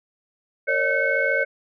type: tone cluster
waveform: sine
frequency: 462.6 / 551 / 605 / 1533 / 2190 Hz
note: A#4 / C#5 / D#5 / G6 / C#7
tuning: -13 / -11 / -49 / -39 / -22 cents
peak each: -29 / -24 / -28 / -22 / -25 dBFS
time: 0.67-1.45 s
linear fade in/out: 20 ms
effects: tanh soft clip ceiling -7 dBFS